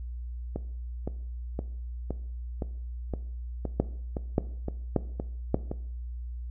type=two click trains; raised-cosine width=2 ms; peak=-18 / -9 dBFS; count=11 / 4; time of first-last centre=0.56-5.715 / 3.8-5.544 s; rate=1.94 / 1.72 Hz; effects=noise-tail reverb RT60 0.6 s tail -17 dB re dry + added 60 Hz sine -34 dBFS peak until 6.5 s